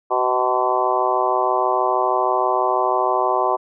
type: harmonic tone with a mistuned harmonic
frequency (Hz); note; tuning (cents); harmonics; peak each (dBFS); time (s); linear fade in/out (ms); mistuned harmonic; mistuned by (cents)
126.2; B2; +38; 3 / 4 / 5 / 6 / 7 / 8 / 9; -24 / -27 / -23 / -23 / -24 / -22 / -26; 0.1-3.57; 20; 8; +23
effects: none